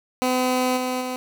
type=tone with level steps; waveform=15% pulse; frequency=253.9 Hz; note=B3; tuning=48 cents sharp; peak=-13 / -17 / -20 dBFS; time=0.22-1.16 s; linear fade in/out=0 ms; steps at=0.76 / 1 s; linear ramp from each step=20 ms; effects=none